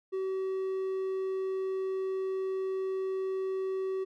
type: tone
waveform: triangle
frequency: 380.6 Hz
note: F#4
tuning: 49 cents sharp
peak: -28 dBFS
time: 0.12-4.05 s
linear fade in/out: 20 ms
effects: none